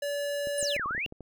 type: tone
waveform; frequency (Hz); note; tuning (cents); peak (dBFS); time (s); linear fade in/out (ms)
square; 574; D5; -40; -30; 0.02-0.77; 5
type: clicks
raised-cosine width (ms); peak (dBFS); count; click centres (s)
2; -29; 11; 0.472 / 0.628 / 0.764 / 0.796 / 0.859 / 0.909 / 0.949 / 0.979 / 1.062 / 1.124 / 1.207
type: exponential two-way sweep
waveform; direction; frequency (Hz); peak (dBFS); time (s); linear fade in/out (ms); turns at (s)
sine; down then up; 10060 to 1072 to 2867; -29; 0.58-1.06; 0; 0.86
effects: none